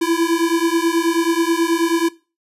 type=beating tone pair; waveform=square; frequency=329.6 / 338.9 Hz; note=E4 / E4; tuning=0 / +48 cents; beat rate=9.3 Hz; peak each=-19 dBFS; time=0.01-2.09 s; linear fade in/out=10 ms; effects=noise-tail reverb RT60 0.3 s tail -19 dB re dry + resampled to 32000 Hz